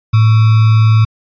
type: tone with sample-and-hold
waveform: sine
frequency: 110 Hz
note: A2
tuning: in tune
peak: -5 dBFS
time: 0.13-1.05 s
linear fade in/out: 10 ms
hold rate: 1225 Hz
effects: resampled to 11025 Hz